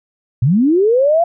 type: linear sweep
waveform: sine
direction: up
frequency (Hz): 108 to 698.5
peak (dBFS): -9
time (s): 0.42-1.24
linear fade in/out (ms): 5
effects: none